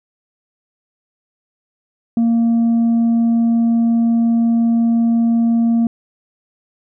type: tone with tanh clipping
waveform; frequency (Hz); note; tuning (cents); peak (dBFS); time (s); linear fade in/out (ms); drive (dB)
sine; 231.4; A#3; -13; -12; 2.17-5.87; 2; 2
effects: none